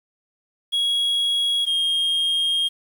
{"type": "tone pair in turn", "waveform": "triangle", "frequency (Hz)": [3317, 3234], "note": ["G#7", "G#7"], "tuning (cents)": [-3, -47], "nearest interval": "unison", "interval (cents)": 44, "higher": "first", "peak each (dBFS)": -17, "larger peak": "neither", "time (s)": [[0.72, 1.66], [1.66, 2.69]], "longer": "second", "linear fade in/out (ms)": 20, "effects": ["8-bit"]}